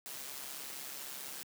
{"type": "noise with amplitude modulation", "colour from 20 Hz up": "white", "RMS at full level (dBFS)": -42, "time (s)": [0.06, 1.43], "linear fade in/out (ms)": 0, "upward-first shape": "sine", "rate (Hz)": 136, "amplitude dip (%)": 55, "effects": ["high-pass 150 Hz 12 dB/octave"]}